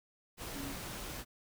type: tone in noise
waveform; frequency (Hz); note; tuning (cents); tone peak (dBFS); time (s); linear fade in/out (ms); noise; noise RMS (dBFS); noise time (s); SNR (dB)
sine; 277.2; C#4; 0; -42; 0.52-0.76; 50; pink; -43; 0.37-1.25; -2
effects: none